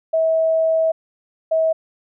sine tone pair in turn, 646 / 643.7 Hz, E5 / E5, -35 / -41 cents, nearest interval unison, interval 6 cents, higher first, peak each -14 dBFS, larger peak neither, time 0.13-0.92 / 1.51-1.73 s, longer first, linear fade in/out 10 ms, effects none

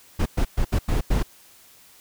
brown noise bursts at uneven times, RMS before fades -20 dBFS, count 6, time 0.19-0.26 / 0.37-0.45 / 0.57-0.65 / 0.72-0.79 / 0.88-1.01 / 1.1-1.23 s, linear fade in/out 10 ms, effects white hiss -52 dBFS RMS until 2 s

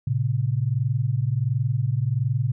sine tone pair together, 113.1 / 134.5 Hz, A2 / C3, +48 / +48 cents, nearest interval minor third, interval 300 cents, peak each -23 dBFS, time 0.07-2.52 s, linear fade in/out 5 ms, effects none

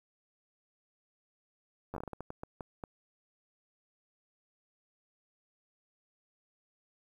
slowing click train, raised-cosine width 1 ms, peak -26 dBFS, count 13, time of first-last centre 1.94-2.838 s, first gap 10 ms, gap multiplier 1.33, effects 10-bit

